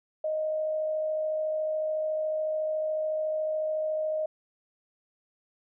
sine tone with amplitude modulation, 622.3 Hz, D#5, in tune, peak -25 dBFS, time 0.24-4.26 s, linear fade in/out 5 ms, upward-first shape sine, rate 53.9 Hz, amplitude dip 30%, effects none

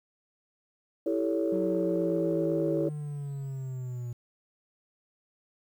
sine chord, A dominant seventh, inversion second, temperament equal with one note detuned, 329.6 / 392 / 440 / 562.1 Hz, E4 / G4 / A4 / C#5, 0 / 0 / 0 / +24 cents, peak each -28 / -33 / -32 / -31 dBFS, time 1.06-2.89 s, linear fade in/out 5 ms
triangle linear sweep, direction down, 186.5 to 119.4 Hz, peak -31 dBFS, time 1.52-4.13 s, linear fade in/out 5 ms
effects tanh soft clip ceiling -16 dBFS + 10-bit

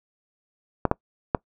clicks, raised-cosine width 1 ms, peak -5 dBFS, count 3, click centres 0.853 / 0.914 / 1.348 s, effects noise-tail reverb RT60 0.1 s tail -24 dB re dry

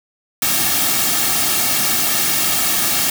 white noise with comb filter, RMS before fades -17 dBFS, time 0.42-3.1 s, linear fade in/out 2 ms, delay 2 ms, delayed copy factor -0.65, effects none

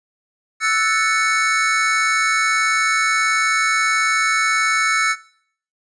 square chord, F# minor seventh, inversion third, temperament equal, 1318.5 / 1480 / 1760 / 2217 Hz, E6 / F#6 / A6 / C#7, 0 / 0 / 0 / 0 cents, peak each -21 / -26 / -23 / -20 dBFS, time 0.6-5.16 s, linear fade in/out 50 ms, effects noise-tail reverb RT60 0.6 s tail -20 dB re dry + resampled to 22050 Hz

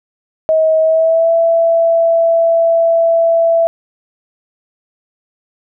sine tone with pitch glide, 636 to 665.3 Hz, D#5 to E5, +38 to +16 cents, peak -8 dBFS, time 0.49-3.67 s, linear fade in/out 0 ms, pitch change +78 cents, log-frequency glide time 0.8-1.32 s, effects none

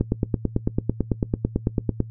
click train, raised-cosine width 3 ms, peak -7 dBFS, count 19, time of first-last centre 0.01-2.003 s, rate 9.03 Hz, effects noise-tail reverb RT60 0.1 s tail -19 dB re dry + added 112 Hz sine -35 dBFS peak until 2.1 s

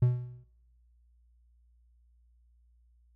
triangle tone with exponential decay, 123.47 Hz, B2, in tune, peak -16 dBFS, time 0.02-0.44 s, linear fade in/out 5 ms, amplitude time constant 91 ms, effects noise-tail reverb RT60 1.0 s tail -23 dB re dry + added 59 Hz sine -61 dBFS peak until 3.15 s

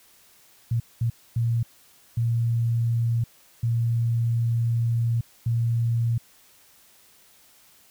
sine tone bursts at uneven times, 116.54 Hz, A#2, in tune, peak -20 dBFS, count 6, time 0.71-0.8 / 1.01-1.1 / 1.36-1.63 / 2.17-3.24 / 3.63-5.21 / 5.46-6.18 s, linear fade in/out 5 ms, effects white hiss -56 dBFS RMS until 7.9 s

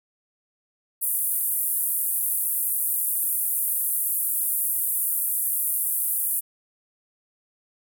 pink band-pass noise, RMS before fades -25 dBFS, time 1.01-6.41 s, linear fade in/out 20 ms, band 9800 to 16000 Hz, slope 48 dB/octave, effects none

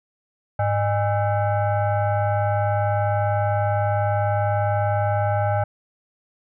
sine tone with frequency modulation, 103.83 Hz, G#2, in tune, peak -18 dBFS, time 0.59-5.64 s, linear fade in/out 5 ms, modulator 713 Hz, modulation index 1.2, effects none

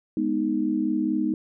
sine chord, G# minor, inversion none, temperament equal, 207.7 / 246.9 / 311.1 Hz, G#3 / B3 / D#4, 0 / 0 / 0 cents, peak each -28 / -27 / -24 dBFS, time 0.17-1.34 s, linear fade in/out 2 ms, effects none

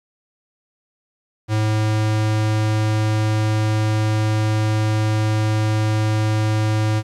square tone, 108 Hz, A2, 32 cents flat, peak -17 dBFS, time 1.48-7.03 s, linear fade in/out 50 ms, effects low-pass 8000 Hz 12 dB/octave + 9-bit

